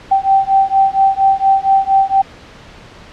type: beating tone pair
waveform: sine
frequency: 776 / 780.3 Hz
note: G5 / G5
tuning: -18 / -8 cents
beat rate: 4.3 Hz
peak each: -12 dBFS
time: 0.11-2.22 s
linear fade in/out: 10 ms
effects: pink hiss -38 dBFS RMS until 3.12 s + low-pass 4000 Hz 12 dB/octave